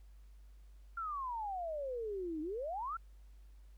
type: exponential two-way sweep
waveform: sine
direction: down then up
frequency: 1397 to 300 to 1397 Hz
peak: -37 dBFS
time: 0.97-2.97 s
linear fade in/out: 5 ms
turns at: 2.41 s
effects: added 50 Hz sine -54 dBFS peak until 3.77 s + pink hiss -75 dBFS RMS until 3.77 s